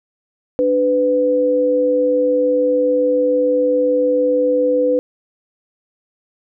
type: tone pair together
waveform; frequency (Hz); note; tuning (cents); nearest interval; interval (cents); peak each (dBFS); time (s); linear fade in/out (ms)
sine; 293.7 / 500.6; D4 / B4; 0 / +23; major sixth; 923; -20 / -13; 0.59-4.99; 0
effects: none